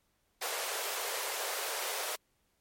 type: high-pass noise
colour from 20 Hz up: pink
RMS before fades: -36 dBFS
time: 0.41-2.16 s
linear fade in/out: 10 ms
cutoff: 420 Hz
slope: 48 dB/octave
effects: pink hiss -75 dBFS RMS until 2.6 s + MP3 64 kbps